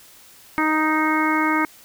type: harmonic tone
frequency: 311.1 Hz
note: D#4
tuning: in tune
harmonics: 1 / 2 / 3 / 4 / 5 / 6 / 7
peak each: -21 / -33 / -24 / -24 / -27 / -30 / -25 dBFS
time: 0.58-1.65 s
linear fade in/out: 0 ms
effects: white hiss -48 dBFS RMS until 1.84 s